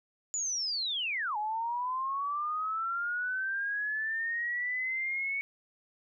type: linear two-way sweep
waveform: sine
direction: down then up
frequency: 7040 to 830 to 2231 Hz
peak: -30 dBFS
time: 0.34-5.41 s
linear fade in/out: 0 ms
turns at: 1.37 s
effects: none